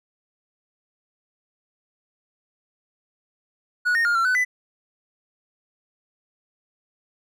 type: tone with pitch steps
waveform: triangle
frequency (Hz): 1462 / 1847 / 1415 / 1354 / 1500 / 1998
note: F#6 / A#6 / F6 / E6 / F#6 / B6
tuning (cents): -21 / -16 / +22 / +46 / +23 / +20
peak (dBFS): -16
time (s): 3.85-4.45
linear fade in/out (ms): 20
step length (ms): 100
effects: none